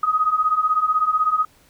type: beating tone pair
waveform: sine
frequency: 1244.5 / 1260.5 Hz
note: D#6 / D#6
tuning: 0 / +22 cents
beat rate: 16 Hz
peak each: -21 / -18 dBFS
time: 0.03-1.45 s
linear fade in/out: 5 ms
effects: pink hiss -55 dBFS RMS until 1.69 s